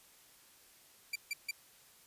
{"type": "tone bursts", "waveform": "sawtooth", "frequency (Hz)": 2349, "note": "D7", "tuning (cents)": 0, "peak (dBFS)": -31, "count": 3, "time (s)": [1.13, 1.511], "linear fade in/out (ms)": 5, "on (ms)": 27, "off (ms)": 150, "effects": ["white hiss -62 dBFS RMS until 2.06 s", "resampled to 32000 Hz"]}